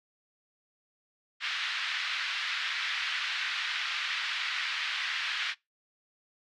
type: band-pass noise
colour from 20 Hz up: pink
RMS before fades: -33 dBFS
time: 1.4-5.55 s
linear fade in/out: 50 ms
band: 1500 to 4000 Hz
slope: 24 dB/octave
effects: noise-tail reverb RT60 0.2 s tail -23 dB re dry